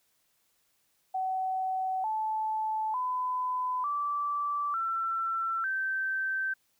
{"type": "tone with pitch steps", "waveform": "sine", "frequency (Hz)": [754, 871.1, 1006.5, 1162.8, 1343.5, 1552.2], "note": ["F#5", "A5", "B5", "D6", "E6", "G6"], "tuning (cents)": [32, -18, 33, -18, 33, -18], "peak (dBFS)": -28, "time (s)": [1.14, 6.54], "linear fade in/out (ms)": 10, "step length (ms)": 900, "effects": ["white hiss -72 dBFS RMS until 6.79 s"]}